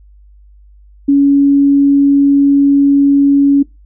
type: tone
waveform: sine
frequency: 280.6 Hz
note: C#4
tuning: 21 cents sharp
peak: -5 dBFS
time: 1.08-3.63 s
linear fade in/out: 10 ms
effects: noise-tail reverb RT60 0.2 s tail -21 dB re dry + added 50 Hz sine -39 dBFS peak until 3.85 s